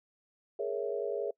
sine chord, A# half-diminished seventh, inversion third, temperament equal, 415.3 / 466.2 / 554.4 / 659.3 Hz, G#4 / A#4 / C#5 / E5, 0 / 0 / 0 / 0 cents, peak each -35 / -36 / -37 / -40 dBFS, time 0.59-1.31 s, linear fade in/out 5 ms, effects noise-tail reverb RT60 0.1 s tail -25 dB re dry

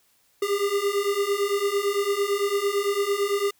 square beating tone pair, 397.4 / 406.3 Hz, G4 / G#4, +24 / -38 cents, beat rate 8.9 Hz, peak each -27 / -25 dBFS, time 0.42-3.51 s, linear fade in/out 5 ms, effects white hiss -64 dBFS RMS until 3.59 s

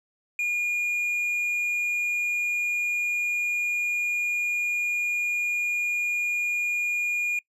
triangle tone, 2430 Hz, D#7, 42 cents flat, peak -22 dBFS, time 0.39-7.39 s, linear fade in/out 2 ms, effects noise-tail reverb RT60 0.1 s tail -23 dB re dry + resampled to 32000 Hz

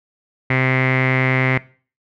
sawtooth tone with low-pass filter, 130 Hz, C3, 11 cents flat, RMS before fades -17 dBFS, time 0.5-1.58 s, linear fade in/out 5 ms, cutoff 2100 Hz, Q 8.4, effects noise-tail reverb RT60 0.4 s tail -20 dB re dry

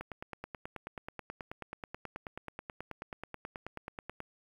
click train, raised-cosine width 0.5 ms, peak -25 dBFS, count 40, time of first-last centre 0.01-4.204 s, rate 9.3 Hz, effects 9-bit

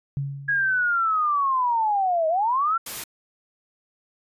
sine tone with exponential decay, 139.5 Hz, C#3, 11 cents sharp, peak -22 dBFS, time 0.17-0.96 s, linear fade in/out 0 ms, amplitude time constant 170 ms
sine linear two-way sweep, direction down then up, 1661.2 to 622.3 to 1378 Hz, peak -19 dBFS, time 0.48-2.78 s, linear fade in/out 10 ms, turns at 2.28 s
white noise, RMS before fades -33 dBFS, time 2.86-3.04 s, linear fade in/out 5 ms
effects resampled to 32000 Hz

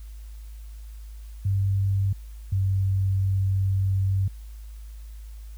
sine tone pair in turn, 98 / 96.48 Hz, G2 / G2, 0 / -27 cents, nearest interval unison, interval 27 cents, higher first, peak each -20 dBFS, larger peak neither, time 1.45-2.13 / 2.52-4.28 s, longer second, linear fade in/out 5 ms, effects added 53 Hz sine -37 dBFS peak until 5.57 s + white hiss -58 dBFS RMS until 5.57 s

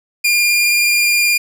sawtooth tone with vibrato, 2408 Hz, D7, 43 cents sharp, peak -8 dBFS, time 0.24-1.38 s, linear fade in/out 10 ms, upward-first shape sine, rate 19 Hz, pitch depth 13 cents each way, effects none

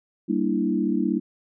sine chord, E half-diminished seventh, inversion first, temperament equal, 196 / 233.1 / 293.7 / 329.6 Hz, G3 / Bb3 / D4 / E4, 0 / 0 / 0 / 0 cents, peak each -26 dBFS, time 0.28-1.2 s, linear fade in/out 20 ms, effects none

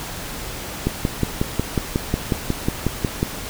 click train, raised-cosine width 3 ms, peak -5 dBFS, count 14, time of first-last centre 0.87-3.229 s, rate 5.51 Hz, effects pink hiss -31 dBFS RMS until 3.49 s

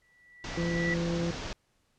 sine tone with exponential growth, 1957 Hz, B6, 16 cents flat, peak -27 dBFS, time 0.02-0.94 s, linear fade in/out 2 ms, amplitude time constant 200 ms
pink low-pass noise, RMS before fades -38 dBFS, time 0.44-1.53 s, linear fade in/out 2 ms, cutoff 6600 Hz, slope 48 dB/octave
harmonic tone, 170 Hz, F3, 46 cents flat, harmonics 1 / 2 / 3, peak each -30 / -34 / -36 dBFS, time 0.57-1.31 s, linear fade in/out 5 ms
effects pink hiss -72 dBFS RMS until 1.98 s + low-pass 10000 Hz 12 dB/octave

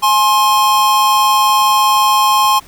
square tone pair together, 841 / 1060.4 Hz, G#5 / C6, +22 / +23 cents, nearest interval major third, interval 401 cents, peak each -15 / -11 dBFS, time 0.02-2.6 s, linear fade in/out 20 ms, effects pink hiss -42 dBFS RMS until 2.67 s

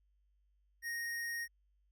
square tone, 1864.7 Hz, A#6, in tune, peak -38 dBFS, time 0.82-1.48 s, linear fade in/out 50 ms, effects added 50 Hz sine -70 dBFS peak until 1.91 s

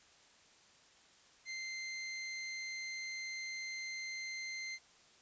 sawtooth tone, 2083 Hz, C7, 8 cents flat, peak -37 dBFS, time 1.45-4.79 s, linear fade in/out 50 ms, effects white hiss -64 dBFS RMS until 5.21 s + resampled to 16000 Hz

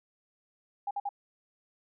sine tone bursts, 808 Hz, G#5, 48 cents flat, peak -30 dBFS, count 3, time 0.87-1.091 s, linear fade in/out 5 ms, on 39 ms, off 52 ms, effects none

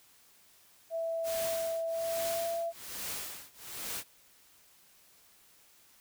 sine tone with pitch glide, 659.3 to 672.4 Hz, E5 to E5, 0 to +34 cents, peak -31 dBFS, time 0.9-2.73 s, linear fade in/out 50 ms, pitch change +34 cents, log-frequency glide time 1.88-2.47 s
white noise with tremolo, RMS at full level -37 dBFS, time 1.23-4.04 s, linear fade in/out 50 ms, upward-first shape triangle, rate 1.2 Hz, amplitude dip 100%
effects white hiss -62 dBFS RMS until 6 s

